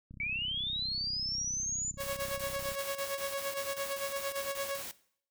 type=click train; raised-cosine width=5 ms; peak=-36 dBFS; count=85; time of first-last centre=0.11-2.719 s; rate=32.2 Hz
type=linear sweep; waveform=sine; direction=up; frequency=2236 to 7110 Hz; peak=-32 dBFS; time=0.2-1.91 s; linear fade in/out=2 ms
type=tone with tremolo; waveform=sawtooth; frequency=554.4 Hz; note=C#5; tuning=in tune; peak=-28 dBFS; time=1.97-4.83 s; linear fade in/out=50 ms; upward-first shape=sine; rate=8.8 Hz; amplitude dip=70%
type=noise bursts; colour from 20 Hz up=white; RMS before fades=-42 dBFS; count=15; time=2-4.914 s; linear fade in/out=5 ms; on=170 ms; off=26 ms
effects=noise-tail reverb RT60 0.6 s tail -18 dB re dry